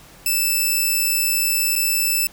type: tone with dropouts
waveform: 5% pulse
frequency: 2637 Hz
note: E7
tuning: in tune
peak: -8 dBFS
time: 0.26-2.27 s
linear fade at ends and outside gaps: 2 ms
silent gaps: 1.755-1.76 s
effects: pink hiss -46 dBFS RMS until 2.32 s